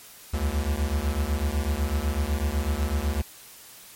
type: beating tone pair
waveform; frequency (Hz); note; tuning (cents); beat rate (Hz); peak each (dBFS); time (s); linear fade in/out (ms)
square; 68.6 / 76.6; C#2 / D#2; -17 / -27; 8; -27; 0.33-3.22; 10
effects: white hiss -47 dBFS RMS until 3.95 s + MP3 64 kbps